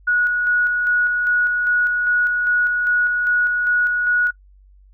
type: tone with tremolo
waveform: sine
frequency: 1459 Hz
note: F#6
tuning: 25 cents flat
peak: -14 dBFS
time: 0.07-4.31 s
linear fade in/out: 10 ms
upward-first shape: square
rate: 2.5 Hz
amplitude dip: 30%
effects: noise-tail reverb RT60 0.1 s tail -23 dB re dry + added 48 Hz sine -46 dBFS peak until 4.93 s